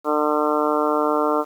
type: harmonic tone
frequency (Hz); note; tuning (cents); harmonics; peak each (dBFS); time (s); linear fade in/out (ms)
150.4; D3; +42; 2 / 3 / 4 / 5 / 6 / 7 / 8 / 9; -24 / -23 / -24 / -29 / -28 / -27 / -26 / -28; 0.04-1.45; 50
effects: 8-bit